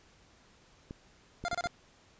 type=clicks; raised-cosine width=3 ms; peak=-28 dBFS; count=4; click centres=0.909 / 1.44 / 1.531 / 1.658 s
type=tone bursts; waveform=25% pulse; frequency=698.5 Hz; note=F5; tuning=in tune; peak=-27 dBFS; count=4; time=1.45-1.672 s; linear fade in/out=0 ms; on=33 ms; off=30 ms
effects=pink hiss -62 dBFS RMS until 2.19 s + resampled to 16000 Hz